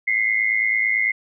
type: tone pair together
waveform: sine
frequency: 2036 / 2145 Hz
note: C7 / C7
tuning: -48 / +42 cents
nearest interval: minor second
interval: 90 cents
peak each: -20 dBFS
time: 0.07-1.12 s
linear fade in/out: 10 ms
effects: none